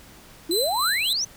sine exponential sweep, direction up, 311.1 to 6300 Hz, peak -22 dBFS, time 0.49-1.25 s, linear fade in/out 10 ms
sawtooth tone with tremolo, 4041 Hz, B7, 39 cents sharp, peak -19 dBFS, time 0.51-1.13 s, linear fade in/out 2 ms, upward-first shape sine, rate 3.5 Hz, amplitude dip 60%
effects pink hiss -48 dBFS RMS until 1.36 s

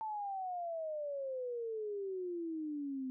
sine exponential sweep, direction down, 888 to 256 Hz, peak -37 dBFS, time 0.01-3.1 s, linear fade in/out 0 ms, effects none

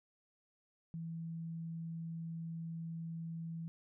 sine tone, 164.81 Hz, E3, in tune, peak -40 dBFS, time 0.94-3.68 s, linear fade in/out 0 ms, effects none

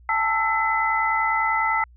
sine tone cluster, 818 / 888 / 1323 / 2021 Hz, G#5 / A5 / E6 / B6, -26 / +16 / +6 / +39 cents, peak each -32 / -23 / -24 / -24 dBFS, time 0.09-1.84 s, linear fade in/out 2 ms, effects added 60 Hz sine -47 dBFS peak until 1.96 s

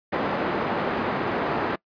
pink band-pass noise, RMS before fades -26 dBFS, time 0.12-1.76 s, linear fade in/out 10 ms, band 230 to 1500 Hz, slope 12 dB/octave, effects noise-tail reverb RT60 0.1 s tail -23 dB re dry + resampled to 11025 Hz

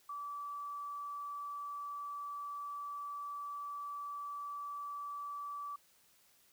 sine tone, 1155 Hz, D6, 29 cents flat, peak -40 dBFS, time 0.09-5.76 s, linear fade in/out 5 ms, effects white hiss -68 dBFS RMS until 6.52 s

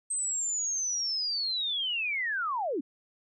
sine linear sweep, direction down, 8320 to 241.2 Hz, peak -28 dBFS, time 0.1-2.81 s, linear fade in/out 10 ms, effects none

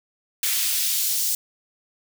white noise with high-pass filter sweep, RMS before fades -23 dBFS, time 0.43-1.35 s, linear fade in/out 2 ms, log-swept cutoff 2100 to 5400 Hz, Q 0.9, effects none

